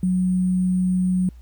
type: tone with sample-and-hold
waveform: sine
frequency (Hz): 183.4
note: F#3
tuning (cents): -15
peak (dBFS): -17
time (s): 0.03-1.29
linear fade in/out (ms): 2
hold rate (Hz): 8820
effects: added 60 Hz sine -40 dBFS peak until 1.41 s + pink hiss -62 dBFS RMS until 1.41 s